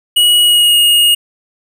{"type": "tone with pitch glide", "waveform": "square", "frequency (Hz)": [2911, 2864], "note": ["F#7", "F7"], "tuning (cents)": [-29, 43], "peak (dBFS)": -7, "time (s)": [0.16, 1.15], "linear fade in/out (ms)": 10, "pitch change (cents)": -28, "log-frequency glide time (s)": [0.42, 0.78], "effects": []}